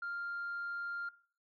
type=tone; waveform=sine; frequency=1396.9 Hz; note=F6; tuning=in tune; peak=-36 dBFS; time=0.02-1.09 s; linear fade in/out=5 ms; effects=noise-tail reverb RT60 0.5 s tail -19 dB re dry + tanh soft clip ceiling -34 dBFS